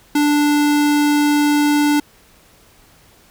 square tone, 293.7 Hz, D4, in tune, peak -13 dBFS, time 0.15-2 s, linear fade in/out 5 ms, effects pink hiss -50 dBFS RMS until 3.3 s

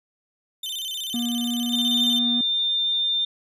40% pulse tone with vibrato, 3322 Hz, G#7, in tune, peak -27 dBFS, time 0.63-2.19 s, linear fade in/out 5 ms, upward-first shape square, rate 16 Hz, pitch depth 140 cents each way
triangle tone with pitch glide, 238.3 to 239.7 Hz, A#3 to A#3, +38 to +48 cents, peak -22 dBFS, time 1.14-2.41 s, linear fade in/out 2 ms, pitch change +10 cents, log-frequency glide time 1.27-1.61 s
sine tone, 3603 Hz, A7, 40 cents sharp, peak -20 dBFS, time 1.73-3.25 s, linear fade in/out 5 ms
effects none

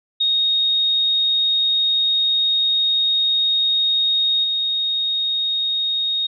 sine tone with level steps, 3729 Hz, A#7, in tune, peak -15 / -18 dBFS, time 0.2-6.27 s, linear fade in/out 10 ms, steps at 4.43 s, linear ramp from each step 20 ms, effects none

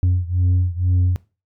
sine beating tone pair, 89.5 / 91.6 Hz, F2 / F#2, +43 / -17 cents, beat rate 2.1 Hz, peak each -15 / -17 dBFS, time 0.03-1.16 s, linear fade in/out 0 ms, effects noise-tail reverb RT60 0.3 s tail -20 dB re dry + tanh soft clip ceiling -12 dBFS

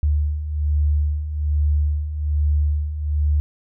sine beating tone pair, 73.42 / 74.62 Hz, D2 / D2, 0 / +28 cents, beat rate 1.2 Hz, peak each -24 / -18 dBFS, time 0.03-3.4 s, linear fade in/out 0 ms, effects none

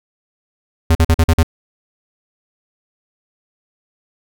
square tone bursts, 82 Hz, E2, 9 cents flat, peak -9 dBFS, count 6, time 0.9-1.431 s, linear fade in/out 5 ms, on 51 ms, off 45 ms, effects none

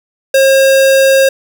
square tone, 538 Hz, C5, 48 cents sharp, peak -6 dBFS, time 0.34-1.29 s, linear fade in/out 5 ms, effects none

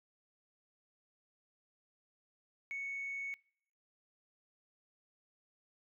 sine tone with frequency modulation, 2217 Hz, C#7, in tune, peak -37 dBFS, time 2.71-3.34 s, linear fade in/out 0 ms, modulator 28.1 Hz, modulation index 0.23, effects noise-tail reverb RT60 0.6 s tail -25 dB re dry + tanh soft clip ceiling -34 dBFS

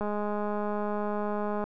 click train, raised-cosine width 1 ms, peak -19 dBFS, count 340, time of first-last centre 0.01-1.64 s, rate 208 Hz, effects none

